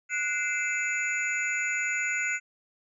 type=tone cluster; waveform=sine; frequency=1472 / 2078 / 2332 / 2617 / 6840 Hz; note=F#6 / C7 / D7 / E7 / A8; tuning=-9 / -12 / -13 / -13 / -50 cents; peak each=-31 / -30 / -37 / -34 / -37 dBFS; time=0.09-2.4 s; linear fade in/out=50 ms; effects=none